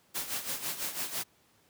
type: noise with tremolo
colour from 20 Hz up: white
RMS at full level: -33 dBFS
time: 0.14-1.24 s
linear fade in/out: 20 ms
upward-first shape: sine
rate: 6 Hz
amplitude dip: 70%
effects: pink hiss -66 dBFS RMS until 1.69 s + high-pass 100 Hz 12 dB/octave